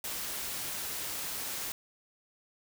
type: noise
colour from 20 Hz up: white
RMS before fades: -37 dBFS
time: 0.04-1.72 s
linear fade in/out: 2 ms
effects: none